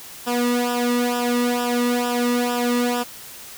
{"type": "tone with flanger", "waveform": "sawtooth", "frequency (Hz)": 242.8, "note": "B3", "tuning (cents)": -29, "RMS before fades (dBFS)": -21, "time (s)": [0.26, 3.04], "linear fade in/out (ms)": 20, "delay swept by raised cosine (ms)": [0.46, 1.31], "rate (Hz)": 2.2, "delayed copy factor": -0.85, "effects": ["white hiss -39 dBFS RMS until 3.57 s"]}